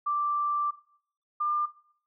sine tone pair in turn, 1174.7 / 1197.3 Hz, D6 / D6, 0 / +33 cents, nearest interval unison, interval 33 cents, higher second, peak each -25 dBFS, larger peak neither, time 0.06-0.71 / 1.4-1.66 s, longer first, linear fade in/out 10 ms, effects noise-tail reverb RT60 0.6 s tail -18 dB re dry

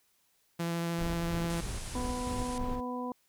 sawtooth tone with vibrato, 169 Hz, E3, 43 cents sharp, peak -27 dBFS, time 0.59-1.61 s, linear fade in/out 10 ms, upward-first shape sine, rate 13 Hz, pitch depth 9 cents each way
brown noise with tremolo, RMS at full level -36 dBFS, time 0.98-2.81 s, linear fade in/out 10 ms, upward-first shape square, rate 3.1 Hz, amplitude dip 45%
white low-pass noise, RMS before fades -46 dBFS, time 1.5-2.58 s, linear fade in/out 0 ms, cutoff 11000 Hz, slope 96 dB/octave
harmonic tone, 248.4 Hz, B3, 10 cents sharp, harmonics 1 / 2 / 3 / 4, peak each -36 / -40 / -44 / -39 dBFS, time 1.95-3.12 s, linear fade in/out 2 ms
effects white hiss -71 dBFS RMS until 3.28 s

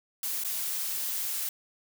blue noise with dropouts, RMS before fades -32 dBFS, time 0.23-1.49 s, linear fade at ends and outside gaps 2 ms, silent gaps 0.438-0.447 s, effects none

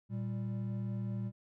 triangle tone pair together, 116.54 / 196 Hz, A#2 / G3, 0 / 0 cents, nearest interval major sixth, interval 900 cents, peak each -34 / -37 dBFS, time 0.09-1.32 s, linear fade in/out 50 ms, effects none

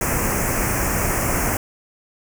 pink band-stop noise, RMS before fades -21 dBFS, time 0.01-1.57 s, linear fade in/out 2 ms, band 2500 to 5700 Hz, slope 48 dB/octave, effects none

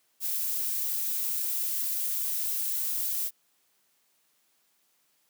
violet noise, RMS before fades -30 dBFS, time 0.2-3.31 s, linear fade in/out 50 ms, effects white hiss -70 dBFS RMS until 5.29 s + high-pass 150 Hz 12 dB/octave

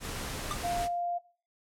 pink noise, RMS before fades -37 dBFS, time 0-0.89 s, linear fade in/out 50 ms
square tone with exponential decay, 1197 Hz, D6, 33 cents sharp, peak -29 dBFS, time 0.51-0.61 s, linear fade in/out 0 ms, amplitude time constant 20 ms
sine tone, 698.5 Hz, F5, in tune, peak -29 dBFS, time 0.63-1.19 s, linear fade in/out 20 ms
effects noise-tail reverb RT60 0.4 s tail -17 dB re dry + low-pass 12000 Hz 12 dB/octave

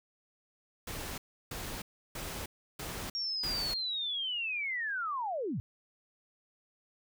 pink noise bursts, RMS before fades -40 dBFS, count 5, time 0.87-3.74 s, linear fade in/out 5 ms, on 310 ms, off 330 ms
sine linear sweep, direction down, 5588 to 88.3 Hz, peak -32 dBFS, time 3.15-5.6 s, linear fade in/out 0 ms
effects none

